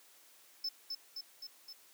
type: tone with echo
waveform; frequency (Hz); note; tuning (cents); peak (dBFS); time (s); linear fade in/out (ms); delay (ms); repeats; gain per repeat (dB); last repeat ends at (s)
triangle; 5260; E8; -5; -33; 0.64-0.69; 5; 260; 4; -3; 1.73
effects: white hiss -62 dBFS RMS until 1.93 s + high-pass 300 Hz 12 dB/octave